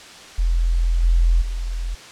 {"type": "tone with level steps", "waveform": "sine", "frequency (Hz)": 42.35, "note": "E1", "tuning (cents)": 48, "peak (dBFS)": [-15, -12, -22], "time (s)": [0.38, 1.95], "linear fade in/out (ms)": 10, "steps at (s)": [1.03, 1.41], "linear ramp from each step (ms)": 10, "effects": ["white hiss -40 dBFS RMS until 2.11 s", "low-pass 6000 Hz 12 dB/octave"]}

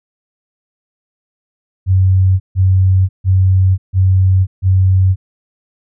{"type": "tone bursts", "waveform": "sine", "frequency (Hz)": 94.1, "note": "F#2", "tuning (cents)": 30, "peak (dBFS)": -7, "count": 5, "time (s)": [1.86, 5.16], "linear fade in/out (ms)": 50, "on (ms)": 540, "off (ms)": 150, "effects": []}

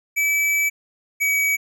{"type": "tone pair in turn", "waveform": "square", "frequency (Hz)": [2301, 2272], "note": ["D7", "C#7"], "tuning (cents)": [-36, 42], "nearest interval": "unison", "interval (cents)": 22, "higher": "first", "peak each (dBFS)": -18, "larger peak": "neither", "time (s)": [[0.16, 0.7], [1.2, 1.57]], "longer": "first", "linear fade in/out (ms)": 20, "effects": []}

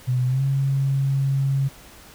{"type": "tone with pitch glide", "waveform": "sine", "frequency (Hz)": [126, 136.61], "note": ["B2", "C#3"], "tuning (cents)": [35, -25], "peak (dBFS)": -18, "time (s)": [0.07, 1.69], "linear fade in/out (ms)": 20, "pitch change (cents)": 140, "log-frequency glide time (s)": [0.27, 0.43], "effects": ["pink hiss -46 dBFS RMS until 2.14 s"]}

